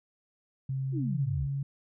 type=tone with pitch glide; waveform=sine; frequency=133.7 to 138.57 Hz; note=C3 to C#3; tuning=+38 to 0 cents; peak=-29 dBFS; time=0.69-1.63 s; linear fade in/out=5 ms; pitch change=+62 cents; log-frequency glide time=1.04-1.14 s
type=exponential sweep; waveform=sine; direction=down; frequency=370 to 58.27 Hz; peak=-31 dBFS; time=0.92-1.48 s; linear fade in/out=50 ms
effects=none